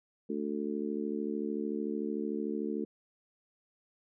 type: harmonic tone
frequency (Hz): 73.42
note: D2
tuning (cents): 0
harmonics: 3 / 4 / 5 / 6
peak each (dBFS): -36 / -37 / -38 / -39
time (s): 0.29-2.85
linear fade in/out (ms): 10
effects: none